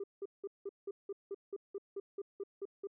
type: tone bursts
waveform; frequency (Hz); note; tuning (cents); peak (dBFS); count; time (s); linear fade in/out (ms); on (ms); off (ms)
sine; 397.5; G4; +24; -36; 14; 0-2.872; 5; 38; 180
effects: tanh soft clip ceiling -35 dBFS